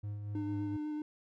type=tone with tremolo; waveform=triangle; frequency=103.4 Hz; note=G#2; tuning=7 cents flat; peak=-34 dBFS; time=0.03-0.77 s; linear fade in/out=10 ms; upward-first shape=sine; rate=4.2 Hz; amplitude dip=35%
type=tone with vibrato; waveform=triangle; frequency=302.1 Hz; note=D4; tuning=49 cents sharp; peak=-33 dBFS; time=0.35-1.02 s; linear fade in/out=2 ms; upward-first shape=square; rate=8 Hz; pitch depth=9 cents each way
effects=none